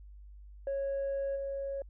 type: tone with level steps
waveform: sine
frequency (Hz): 551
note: C#5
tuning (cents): -11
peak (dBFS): -29 / -33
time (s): 0.67-1.82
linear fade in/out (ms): 2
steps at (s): 1.35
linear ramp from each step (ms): 20
effects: tanh soft clip ceiling -29 dBFS + added 50 Hz sine -48 dBFS peak until 1.89 s